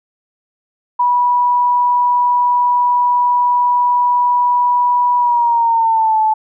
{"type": "tone with pitch glide", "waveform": "sine", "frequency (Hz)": [977, 870.4], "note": ["B5", "A5"], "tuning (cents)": [-19, -19], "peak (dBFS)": -10, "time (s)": [0.99, 6.34], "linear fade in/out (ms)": 10, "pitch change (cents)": -200, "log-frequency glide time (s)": [5.17, 6.2], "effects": []}